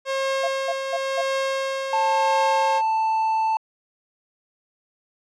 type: tone with tremolo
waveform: sawtooth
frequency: 538 Hz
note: C5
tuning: 48 cents sharp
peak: -17 dBFS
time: 0.05-2.82 s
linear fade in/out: 50 ms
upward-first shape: triangle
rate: 0.95 Hz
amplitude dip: 45%
type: tone bursts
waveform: sine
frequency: 680 Hz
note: F5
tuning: 46 cents flat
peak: -22 dBFS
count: 4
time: 0.43-1.218 s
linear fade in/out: 10 ms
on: 47 ms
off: 200 ms
type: tone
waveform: triangle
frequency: 884 Hz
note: A5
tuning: 8 cents sharp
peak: -17 dBFS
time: 1.93-3.57 s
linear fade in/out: 2 ms
effects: low-pass 6000 Hz 12 dB/octave